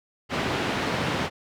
pink band-pass noise, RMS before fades -27 dBFS, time 0.29-1.3 s, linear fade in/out 50 ms, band 130 to 3200 Hz, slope 12 dB/octave, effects none

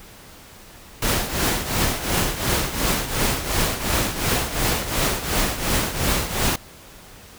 pink noise with tremolo, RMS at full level -19 dBFS, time 1.02-6.56 s, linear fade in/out 5 ms, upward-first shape triangle, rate 2.8 Hz, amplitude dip 75%, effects pink hiss -44 dBFS RMS until 7.38 s

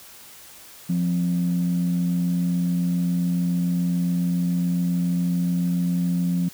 sine tone pair together, 175.9 / 263 Hz, F3 / C4, +13 / +9 cents, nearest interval perfect fifth, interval 696 cents, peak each -19 / -29 dBFS, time 0.89-6.49 s, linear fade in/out 10 ms, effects tanh soft clip ceiling -14 dBFS + white hiss -45 dBFS RMS until 6.53 s

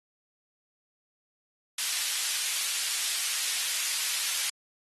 pink high-pass noise, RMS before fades -30 dBFS, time 1.78-4.5 s, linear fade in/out 5 ms, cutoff 2800 Hz, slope 12 dB/octave, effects AAC 32 kbps

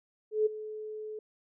sine tone with ADSR envelope, 430 Hz, A4, 40 cents flat, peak -21 dBFS, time 0.31-1.19 s, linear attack 150 ms, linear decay 14 ms, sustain -16 dB, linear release 3 ms, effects none

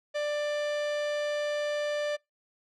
45% pulse tone, 591 Hz, D5, 11 cents sharp, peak -28 dBFS, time 0.14-2.17 s, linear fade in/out 20 ms, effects noise-tail reverb RT60 0.2 s tail -25 dB re dry + low-pass 5000 Hz 12 dB/octave

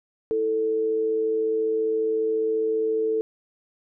sine tone pair together, 327.5 / 442.1 Hz, E4 / A4, -11 / +8 cents, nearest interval perfect fourth, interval 519 cents, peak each -32 / -21 dBFS, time 0.31-3.21 s, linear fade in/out 0 ms, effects none

